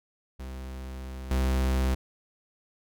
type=tone with level steps; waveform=45% pulse; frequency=65 Hz; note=C2; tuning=11 cents flat; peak=-36 / -23 dBFS; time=0.39-1.95 s; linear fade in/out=10 ms; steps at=1.31 s; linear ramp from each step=2 ms; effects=none